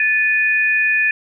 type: tone pair together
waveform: sine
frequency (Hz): 1746.6 / 2470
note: A6 / D#7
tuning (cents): -13 / -13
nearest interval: tritone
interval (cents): 600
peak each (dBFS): -16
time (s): 0-1.11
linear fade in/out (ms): 2
effects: none